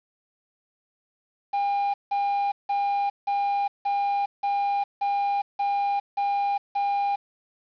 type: tone bursts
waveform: triangle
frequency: 805 Hz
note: G5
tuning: 46 cents sharp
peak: -20 dBFS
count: 10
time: 1.53-7.16 s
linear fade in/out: 10 ms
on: 410 ms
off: 170 ms
effects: resampled to 11025 Hz + 8-bit